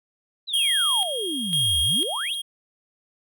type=exponential two-way sweep; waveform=sine; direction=down then up; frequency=4100 to 71 to 4100 Hz; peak=-28 dBFS; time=0.47-2.35 s; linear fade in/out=20 ms; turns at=1.81 s
type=tone with tremolo; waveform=square; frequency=3250 Hz; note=G#7; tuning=38 cents flat; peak=-20 dBFS; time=0.53-2.42 s; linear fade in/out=10 ms; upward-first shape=square; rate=1 Hz; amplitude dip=60%
effects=none